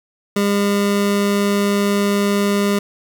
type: tone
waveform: 25% pulse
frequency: 202.2 Hz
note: G#3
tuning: 46 cents flat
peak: -11 dBFS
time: 0.36-2.79 s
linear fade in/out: 5 ms
effects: 8-bit